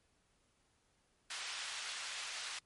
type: band-pass noise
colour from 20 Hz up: white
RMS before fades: -44 dBFS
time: 1.3-2.59 s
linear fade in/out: 5 ms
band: 1100 to 4700 Hz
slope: 12 dB/octave
effects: pink hiss -75 dBFS RMS until 2.65 s + MP3 48 kbps